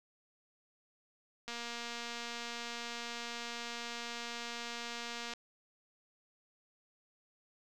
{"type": "click train", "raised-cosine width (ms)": 0.2, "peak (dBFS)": -25, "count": 911, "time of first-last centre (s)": [1.48, 5.336], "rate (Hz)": 236, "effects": []}